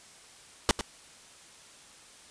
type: noise with echo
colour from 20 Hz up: pink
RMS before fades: -21 dBFS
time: 0.69-0.71 s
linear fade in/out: 0 ms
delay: 100 ms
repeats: 1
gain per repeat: -11 dB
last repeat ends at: 0.81 s
effects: white hiss -53 dBFS RMS until 2.3 s + resampled to 22050 Hz